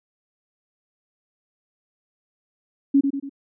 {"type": "tone with echo", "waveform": "sine", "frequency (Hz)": 277.2, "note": "C#4", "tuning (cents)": 0, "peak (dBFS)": -12, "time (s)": [2.94, 3.01], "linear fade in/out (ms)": 10, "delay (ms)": 95, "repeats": 3, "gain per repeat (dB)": -6, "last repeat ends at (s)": 3.295, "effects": []}